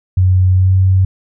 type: tone with pitch glide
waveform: sine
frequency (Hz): 92.5 to 94.28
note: F#2 to F#2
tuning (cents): 0 to +33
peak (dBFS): -7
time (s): 0.17-1.05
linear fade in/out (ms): 5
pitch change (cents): +33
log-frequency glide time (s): 0.54-0.73
effects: none